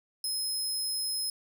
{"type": "tone", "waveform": "25% pulse", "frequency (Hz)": 5130, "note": "E8", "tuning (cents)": -48, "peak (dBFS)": -25, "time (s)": [0.24, 1.3], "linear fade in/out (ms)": 2, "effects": []}